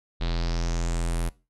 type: tone with low-pass filter sweep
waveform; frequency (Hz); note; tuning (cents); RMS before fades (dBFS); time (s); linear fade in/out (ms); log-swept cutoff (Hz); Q
square; 42.3; E1; +45; -26; 0.2-1.3; 20; 3800 to 11000; 4
effects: noise-tail reverb RT60 0.3 s tail -21 dB re dry